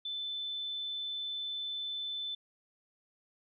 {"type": "tone", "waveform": "sine", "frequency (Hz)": 3520, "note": "A7", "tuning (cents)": 0, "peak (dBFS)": -35, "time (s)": [0.05, 2.35], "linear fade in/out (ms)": 5, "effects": []}